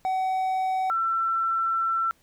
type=tone pair in turn; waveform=triangle / sine; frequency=754 / 1343.5 Hz; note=F#5 / E6; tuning=+32 / +33 cents; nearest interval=minor seventh; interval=1001 cents; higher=second; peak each=-21 / -22 dBFS; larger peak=first; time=0.05-0.9 / 0.9-2.11 s; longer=second; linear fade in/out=0 ms; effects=pink hiss -63 dBFS RMS until 2.22 s